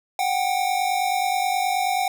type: tone pair together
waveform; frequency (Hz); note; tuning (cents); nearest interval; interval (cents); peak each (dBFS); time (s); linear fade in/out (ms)
square; 734.6 / 784; F#5 / G5; -13 / 0; minor second; 113; -24; 0.19-2.08; 2
effects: none